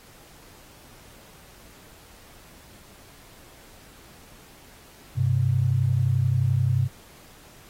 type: tone pair together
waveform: sine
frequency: 99.32 / 130.81 Hz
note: G2 / C3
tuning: +23 / 0 cents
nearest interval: perfect fourth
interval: 477 cents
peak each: -23 / -21 dBFS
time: 5.15-6.89 s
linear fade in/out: 50 ms
effects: pink hiss -51 dBFS RMS until 7.69 s + AAC 48 kbps